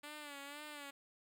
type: tone with vibrato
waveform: 5% pulse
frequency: 290 Hz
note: D4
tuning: 22 cents flat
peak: -36 dBFS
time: 0.03-0.91 s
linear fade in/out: 10 ms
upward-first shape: sine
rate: 2 Hz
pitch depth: 66 cents each way
effects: none